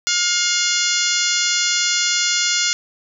harmonic tone with a mistuned harmonic, 710 Hz, F5, 28 cents sharp, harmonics 2 / 3 / 4 / 5 / 6 / 7 / 8 / 9 / 10, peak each -25 / -25 / -25 / -25 / -25 / -25 / -25 / -25 / -25 dBFS, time 0.07-2.73 s, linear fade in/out 0 ms, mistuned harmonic 5, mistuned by -56 cents, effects none

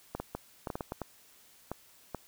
clicks, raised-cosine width 1 ms, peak -21 dBFS, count 11, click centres 0.15 / 0.2 / 0.35 / 0.672 / 0.702 / 0.755 / 0.808 / 0.921 / 1.017 / 1.716 / 2.147 s, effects white hiss -60 dBFS RMS until 2.27 s

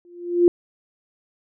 sine tone with exponential growth, 349.2 Hz, F4, in tune, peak -8 dBFS, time 0.05-0.48 s, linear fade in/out 1 ms, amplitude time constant 92 ms, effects none

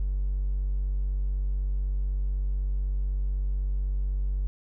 triangle tone with hard clipping, 48 Hz, G1, 36 cents flat, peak -24 dBFS, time 0-4.47 s, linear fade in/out 0 ms, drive 2 dB, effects none

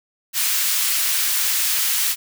white high-pass noise, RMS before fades -20 dBFS, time 0.33-2.16 s, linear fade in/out 50 ms, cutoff 1600 Hz, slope 12 dB/octave, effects none

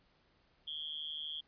sine tone with amplitude modulation, 3268 Hz, G#7, 29 cents flat, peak -35 dBFS, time 0.67-1.41 s, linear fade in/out 10 ms, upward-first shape sine, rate 152 Hz, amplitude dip 100%, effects pink hiss -71 dBFS RMS until 1.47 s + resampled to 11025 Hz

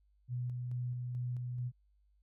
sine tone with tremolo, 123.47 Hz, B2, in tune, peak -34 dBFS, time 0.28-1.72 s, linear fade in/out 50 ms, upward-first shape square, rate 2.3 Hz, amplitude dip 25%, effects added 50 Hz sine -67 dBFS peak until 2.22 s

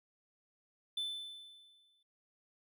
triangle tone with exponential decay, 3520 Hz, A7, in tune, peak -32 dBFS, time 0.97-2.03 s, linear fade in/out 5 ms, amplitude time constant 230 ms, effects none

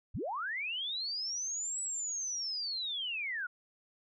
sine linear two-way sweep, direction up then down, 37.88 to 7902 to 1389 Hz, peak -34 dBFS, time 0.14-3.47 s, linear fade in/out 10 ms, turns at 1.81 s, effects none

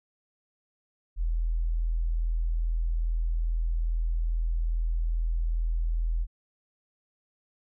sine tone, 41.2 Hz, E1, in tune, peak -24 dBFS, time 1.16-6.27 s, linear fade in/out 50 ms, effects none

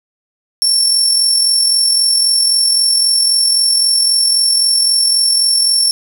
30% pulse tone with amplitude modulation, 5440 Hz, F8, 46 cents flat, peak -4 dBFS, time 0.62-5.91 s, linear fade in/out 0 ms, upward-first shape sine, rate 43.8 Hz, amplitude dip 40%, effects none

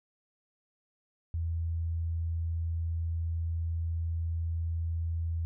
sine tone, 82.9 Hz, E2, 10 cents sharp, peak -29 dBFS, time 1.34-5.45 s, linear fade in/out 0 ms, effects none

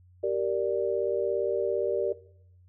sine chord, G minor, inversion none, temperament equal with one note detuned, 388.8 / 466.2 / 587.3 Hz, G4 / Bb4 / D5, -14 / 0 / 0 cents, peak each -29 dBFS, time 0.23-2.13 s, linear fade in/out 10 ms, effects noise-tail reverb RT60 0.7 s tail -18 dB re dry + added 90 Hz sine -54 dBFS peak until 2.68 s

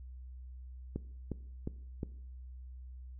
click train, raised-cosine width 3 ms, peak -23 dBFS, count 4, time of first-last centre 0.96-2.031 s, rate 2.8 Hz, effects noise-tail reverb RT60 0.7 s tail -19 dB re dry + added 63 Hz sine -45 dBFS peak until 3.19 s

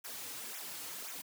white noise with flanger, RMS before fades -44 dBFS, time 0.04-1.22 s, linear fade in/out 10 ms, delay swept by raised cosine 0.21 to 5.41 ms, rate 1.9 Hz, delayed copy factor -0.9, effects high-pass 150 Hz 12 dB/octave

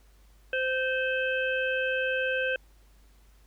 harmonic tone, 519 Hz, C5, 14 cents flat, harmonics 1 / 3 / 5 / 6, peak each -29 / -29 / -33 / -40 dBFS, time 0.53-2.56 s, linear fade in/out 2 ms, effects added 50 Hz sine -55 dBFS peak until 3.46 s + pink hiss -65 dBFS RMS until 3.46 s

